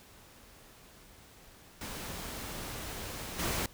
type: noise with level steps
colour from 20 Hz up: pink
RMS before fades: -41 / -33 dBFS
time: 1.81-3.66 s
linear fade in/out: 2 ms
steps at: 3.38 s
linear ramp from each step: 20 ms
effects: pink hiss -56 dBFS RMS until 3.73 s